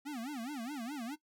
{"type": "tone with vibrato", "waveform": "square", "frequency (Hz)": 260, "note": "C4", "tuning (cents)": -11, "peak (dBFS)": -39, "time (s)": [0.05, 1.16], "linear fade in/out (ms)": 20, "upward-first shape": "sine", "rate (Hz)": 4.8, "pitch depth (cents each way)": 260, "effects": ["noise-tail reverb RT60 0.1 s tail -18 dB re dry"]}